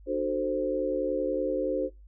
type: chord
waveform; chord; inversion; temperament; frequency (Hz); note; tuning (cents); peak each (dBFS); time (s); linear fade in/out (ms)
sine; D dominant seventh; none; equal with one note detuned; 299.1 / 370 / 440 / 523.3; D4 / F#4 / A4 / C5; +32 / 0 / 0 / 0; -32 / -32 / -33 / -29; 0.06-1.9; 50
effects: noise-tail reverb RT60 0.2 s tail -21 dB re dry + added 50 Hz sine -48 dBFS peak until 2.07 s